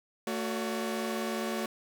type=tone cluster; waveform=sawtooth; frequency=223.9 / 367.6 / 569 Hz; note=A3 / F#4 / C#5; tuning=+30 / -11 / +45 cents; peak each=-30 / -32 / -34 dBFS; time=0.27-1.66 s; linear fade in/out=2 ms; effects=none